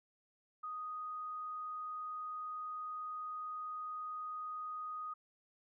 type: tone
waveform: sine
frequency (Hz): 1244.5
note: D#6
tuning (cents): 0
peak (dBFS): -40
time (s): 0.63-5.14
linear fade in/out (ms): 10
effects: none